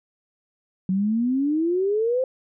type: exponential sweep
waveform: sine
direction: up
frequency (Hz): 183.4 to 529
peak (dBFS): -19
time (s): 0.89-2.24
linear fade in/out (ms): 2
effects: none